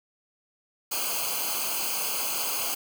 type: noise with comb filter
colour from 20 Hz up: white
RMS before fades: -29 dBFS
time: 0.91-2.75 s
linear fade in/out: 10 ms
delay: 0.54 ms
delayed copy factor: -0.9
effects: none